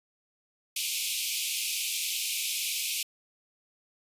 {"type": "high-pass noise", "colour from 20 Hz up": "pink", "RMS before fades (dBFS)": -31, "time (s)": [0.76, 3.03], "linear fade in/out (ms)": 5, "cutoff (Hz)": 2300, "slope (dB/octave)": 96, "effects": ["resampled to 32000 Hz"]}